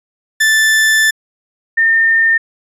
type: tone pair in turn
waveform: 40% pulse / sine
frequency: 1759 / 1813.7 Hz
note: A6 / A#6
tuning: -1 / -48 cents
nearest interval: minor second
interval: 53 cents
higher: second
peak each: -8 dBFS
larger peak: neither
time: 0.4-1.11 / 1.77-2.38 s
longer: first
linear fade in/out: 10 ms
effects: resampled to 32000 Hz